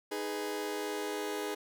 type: chord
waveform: sawtooth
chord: G# minor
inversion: second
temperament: just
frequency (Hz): 311.5 / 415.3 / 498.4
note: D#4 / G#4 / B4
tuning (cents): +2 / 0 / +16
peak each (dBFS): -36 / -32 / -38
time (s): 0.11-1.55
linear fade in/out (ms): 10
effects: none